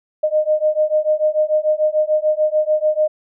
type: beating tone pair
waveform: sine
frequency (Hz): 611 / 617.8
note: D#5 / D#5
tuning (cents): -32 / -12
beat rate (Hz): 6.8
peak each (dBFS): -17 / -17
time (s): 0.23-3.08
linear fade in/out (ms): 10
effects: none